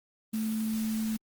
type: tone in noise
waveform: sine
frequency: 220 Hz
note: A3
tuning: in tune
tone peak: -28 dBFS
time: 0.33-1.17 s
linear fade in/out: 10 ms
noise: white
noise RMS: -43 dBFS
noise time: 0.33-1.17 s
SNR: +12 dB
effects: Opus 24 kbps